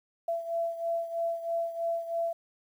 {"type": "beating tone pair", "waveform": "sine", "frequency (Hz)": [671, 674.1], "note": ["E5", "E5"], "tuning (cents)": [31, 39], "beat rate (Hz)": 3.1, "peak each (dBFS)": [-30, -35], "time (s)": [0.28, 2.33], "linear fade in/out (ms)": 5, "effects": ["10-bit"]}